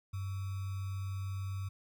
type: tone with sample-and-hold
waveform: sine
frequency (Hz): 96.5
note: G2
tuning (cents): -27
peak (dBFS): -35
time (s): 0.13-1.69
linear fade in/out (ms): 10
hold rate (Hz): 1225
effects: none